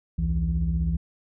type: tone cluster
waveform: sine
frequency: 62.4 / 78 / 165.6 Hz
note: B1 / D#2 / E3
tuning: +19 / +5 / +8 cents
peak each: -24 / -28 / -25 dBFS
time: 0.18-0.97 s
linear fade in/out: 10 ms
effects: tanh soft clip ceiling -15 dBFS